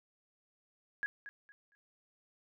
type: tone with echo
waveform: sine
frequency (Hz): 1661.2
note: G#6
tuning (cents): 0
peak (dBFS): -32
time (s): 1.03-1.06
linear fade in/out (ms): 0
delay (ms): 230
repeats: 3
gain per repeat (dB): -12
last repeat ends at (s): 1.75
effects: none